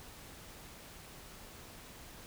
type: silence
effects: pink hiss -52 dBFS RMS until 2.26 s